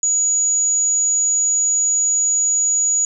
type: tone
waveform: sine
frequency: 6830 Hz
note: G#8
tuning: 48 cents sharp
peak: -14 dBFS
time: 0.03-3.05 s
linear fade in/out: 2 ms
effects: none